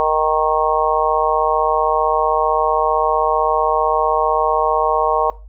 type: harmonic tone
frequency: 155.56 Hz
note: D#3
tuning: in tune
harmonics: 3 / 4 / 5 / 6 / 7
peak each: -20 / -20 / -20 / -20 / -20 dBFS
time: 0-5.3 s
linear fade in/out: 0 ms
effects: noise-tail reverb RT60 0.3 s tail -19 dB re dry + added 50 Hz sine -35 dBFS peak until 5.48 s